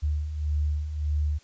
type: beating tone pair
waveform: sine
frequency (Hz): 73.42 / 75.12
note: D2 / D2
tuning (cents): 0 / +40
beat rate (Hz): 1.7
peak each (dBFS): -32 / -25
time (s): 0.02-1.39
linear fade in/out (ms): 20
effects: white hiss -58 dBFS RMS until 1.43 s + resampled to 16000 Hz